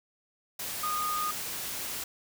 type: tone in noise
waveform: sine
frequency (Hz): 1230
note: D#6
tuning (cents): -20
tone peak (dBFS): -29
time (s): 0.83-1.31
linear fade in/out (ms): 5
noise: white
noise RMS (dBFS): -36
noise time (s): 0.59-2.04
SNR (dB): +4
effects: none